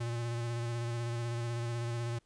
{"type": "tone with vibrato", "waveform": "square", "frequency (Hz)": 118, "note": "A#2", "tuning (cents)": 22, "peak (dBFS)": -34, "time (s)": [0, 2.19], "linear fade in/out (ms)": 10, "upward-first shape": "square", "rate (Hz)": 16, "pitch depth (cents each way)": 20, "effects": ["pink hiss -73 dBFS RMS until 2.25 s", "resampled to 22050 Hz"]}